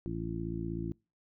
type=harmonic tone; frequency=56.2 Hz; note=A1; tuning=37 cents sharp; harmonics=1 / 2 / 3 / 4 / 5 / 6; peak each=-42 / -41 / -39 / -45 / -42 / -39 dBFS; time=0.06-0.92 s; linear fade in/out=0 ms; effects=noise-tail reverb RT60 0.3 s tail -26 dB re dry